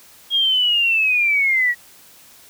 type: linear sweep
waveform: sine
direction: down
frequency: 3279 to 1900 Hz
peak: -14 dBFS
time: 0.3-1.75 s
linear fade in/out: 50 ms
effects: white hiss -47 dBFS RMS until 2.49 s